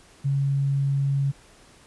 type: tone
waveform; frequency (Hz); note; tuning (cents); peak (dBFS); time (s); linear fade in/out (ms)
sine; 138.7; C#3; +1; -20; 0.24-1.32; 20
effects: pink hiss -53 dBFS RMS until 1.86 s + resampled to 24000 Hz

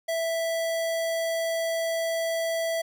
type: tone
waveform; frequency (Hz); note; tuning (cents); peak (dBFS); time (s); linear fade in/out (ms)
square; 659.3; E5; 0; -26; 0.08-2.82; 10
effects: none

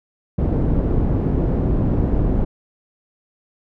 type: low-pass noise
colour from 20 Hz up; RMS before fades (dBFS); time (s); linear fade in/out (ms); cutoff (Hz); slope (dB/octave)
pink; -18; 0.38-2.45; 10; 370; 12
effects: none

